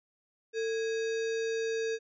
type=tone with sample-and-hold; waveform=sine; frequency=449.9 Hz; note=A4; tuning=39 cents sharp; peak=-29 dBFS; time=0.53-1.99 s; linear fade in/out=50 ms; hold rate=2100 Hz; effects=resampled to 16000 Hz